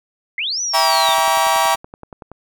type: linear two-way sweep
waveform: sine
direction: up then down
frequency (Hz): 1975.5 to 6010 to 3505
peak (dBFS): -19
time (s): 0.38-1.14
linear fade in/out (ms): 2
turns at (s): 0.61
type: chord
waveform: 40% pulse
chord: E diminished seventh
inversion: none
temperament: just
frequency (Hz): 659.3 / 791.1 / 949.3 / 1139.2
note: E5 / G5 / Bb5 / Db6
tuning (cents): 0 / +16 / +31 / +47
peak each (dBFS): -20 / -18 / -17 / -19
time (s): 0.73-1.76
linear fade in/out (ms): 20
type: click train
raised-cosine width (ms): 1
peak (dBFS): -21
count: 14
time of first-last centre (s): 1.09-2.316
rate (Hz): 10.6
effects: none